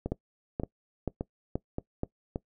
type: two click trains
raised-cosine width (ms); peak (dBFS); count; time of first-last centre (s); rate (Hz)
2; -18 / -16; 5 / 5; 0.06-2.359 / 0.12-2.034; 1.74 / 2.09
effects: noise-tail reverb RT60 0.1 s tail -21 dB re dry